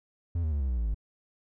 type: tone with pitch steps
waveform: triangle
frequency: 85 / 78.4 / 72.31 / 66.69 / 61.51 / 56.73 / 52.32 Hz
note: F2 / D#2 / D2 / C2 / B1 / A#1 / G#1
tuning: -46 / +14 / -26 / +34 / -6 / -46 / +14 cents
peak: -24 dBFS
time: 0.35-0.945 s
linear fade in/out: 5 ms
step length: 85 ms
effects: none